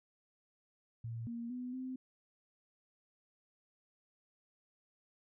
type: tone with pitch steps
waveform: sine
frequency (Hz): 115.3 / 234.2 / 249.1 / 258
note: A#2 / A#3 / B3 / C4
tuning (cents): -19 / +8 / +15 / -24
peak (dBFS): -39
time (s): 1.04-1.96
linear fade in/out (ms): 5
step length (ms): 230
effects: none